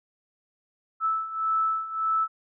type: beating tone pair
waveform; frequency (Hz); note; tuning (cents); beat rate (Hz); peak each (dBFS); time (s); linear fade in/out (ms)
sine; 1311 / 1312.7; E6 / E6; -10 / -8; 1.7; -29 / -25; 1-2.28; 50
effects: none